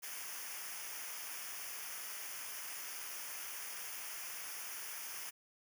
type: noise with comb filter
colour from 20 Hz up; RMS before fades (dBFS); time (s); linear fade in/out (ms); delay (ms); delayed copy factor
white; -45; 0.02-5.31; 20; 0.25; -0.8
effects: none